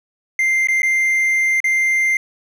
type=tone with dropouts; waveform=triangle; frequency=2093 Hz; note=C7; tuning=in tune; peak=-12 dBFS; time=0.39-2.17 s; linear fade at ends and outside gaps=2 ms; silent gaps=0.672-0.685 / 0.82-0.831 / 1.603-1.642 s; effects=none